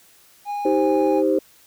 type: tone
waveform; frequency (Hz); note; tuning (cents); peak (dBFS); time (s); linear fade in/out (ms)
triangle; 820; G#5; -22; -22; 0.45-1.23; 50
type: chord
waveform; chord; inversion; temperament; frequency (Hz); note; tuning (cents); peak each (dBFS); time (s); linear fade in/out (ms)
sine; C minor; first; just; 314 / 392.4 / 523.3; Eb4 / G4 / C5; +16 / +2 / 0; -20; 0.65-1.39; 5
effects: tanh soft clip ceiling -6 dBFS + white hiss -53 dBFS RMS until 1.66 s